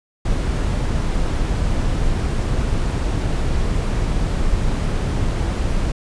brown noise, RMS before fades -19 dBFS, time 0.25-5.92 s, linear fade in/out 5 ms, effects resampled to 22050 Hz

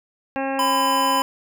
harmonic tone, 270 Hz, C#4, 45 cents flat, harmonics 1 / 2 / 3 / 4 / 5 / 6 / 7 / 8 / 9 / 10, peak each -27 / -27 / -27 / -35 / -42 / -33 / -40 / -44 / -41 / -37 dBFS, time 0.36-1.22 s, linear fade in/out 0 ms
square tone, 1007 Hz, B5, 33 cents sharp, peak -19 dBFS, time 0.59-1.22 s, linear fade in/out 2 ms
effects none

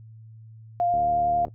sine tone with vibrato, 700 Hz, F5, 4 cents sharp, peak -20 dBFS, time 0.8-1.45 s, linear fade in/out 0 ms, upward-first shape sine, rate 11 Hz, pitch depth 10 cents each way
click train, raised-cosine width 2 ms, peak -26 dBFS, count 42, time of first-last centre 0.94-1.482 s, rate 75.6 Hz
effects noise-tail reverb RT60 0.1 s tail -20 dB re dry + added 111 Hz sine -43 dBFS peak until 1.54 s

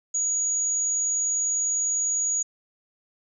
sine tone, 6770 Hz, G#8, 32 cents sharp, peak -22 dBFS, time 0.14-2.43 s, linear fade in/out 10 ms, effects none

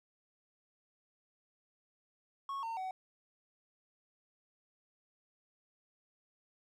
triangle tone with pitch steps, 1101 / 909.9 / 752 Hz, C#6 / A#5 / F#5, -12 / -42 / +28 cents, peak -35 dBFS, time 2.49-2.91 s, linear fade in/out 2 ms, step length 140 ms, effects none

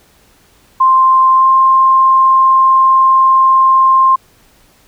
sine tone with pitch glide, 1048 to 1055.9 Hz, C6 to C6, +2 to +15 cents, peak -5 dBFS, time 0.8-4.16 s, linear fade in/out 10 ms, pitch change +13 cents, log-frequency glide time 1.36-1.47 s, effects pink hiss -49 dBFS RMS until 4.87 s

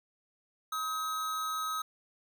square tone with amplitude modulation, 1273 Hz, D#6, 39 cents sharp, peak -31 dBFS, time 0.72-1.82 s, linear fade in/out 5 ms, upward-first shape sine, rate 294 Hz, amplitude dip 40%, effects none

